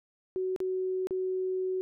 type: tone with dropouts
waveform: sine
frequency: 373 Hz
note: F#4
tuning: 14 cents sharp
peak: -28 dBFS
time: 0.36-1.81 s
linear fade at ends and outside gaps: 0 ms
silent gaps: 0.562-0.603 / 1.071-1.108 s
effects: none